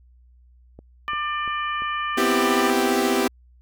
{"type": "click train", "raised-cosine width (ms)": 2, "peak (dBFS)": -28, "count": 4, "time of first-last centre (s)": [0.79, 1.821], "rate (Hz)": 2.91}
{"type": "harmonic tone", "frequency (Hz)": 596, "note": "D5", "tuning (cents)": 25, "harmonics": [2, 3, 4, 5], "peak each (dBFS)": [-25, -30, -34, -35], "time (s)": [1.08, 2.7], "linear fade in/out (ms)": 0}
{"type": "chord", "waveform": "sawtooth", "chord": "C major seventh", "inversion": "third", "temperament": "equal", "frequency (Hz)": [246.9, 261.6, 329.6, 392], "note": ["B3", "C4", "E4", "G4"], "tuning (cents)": [0, 0, 0, 0], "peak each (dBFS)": [-21, -22, -22, -18], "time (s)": [2.17, 3.28], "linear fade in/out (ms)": 10}
{"effects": ["added 61 Hz sine -50 dBFS peak until 3.61 s"]}